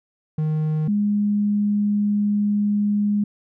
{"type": "tone pair in turn", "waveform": ["triangle", "sine"], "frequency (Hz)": [154.9, 206.3], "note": ["D#3", "G#3"], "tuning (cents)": [-7, -11], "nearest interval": "perfect fourth", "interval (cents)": 496, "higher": "second", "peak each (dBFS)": -17, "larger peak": "neither", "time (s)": [[0.38, 0.88], [0.88, 3.24]], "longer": "second", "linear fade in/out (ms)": 5, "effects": []}